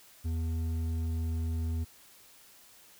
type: tone with hard clipping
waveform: sine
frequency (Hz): 81.6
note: E2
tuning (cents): -17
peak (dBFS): -31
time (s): 0.24-1.85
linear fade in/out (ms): 20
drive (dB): 7
effects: white hiss -57 dBFS RMS until 2.99 s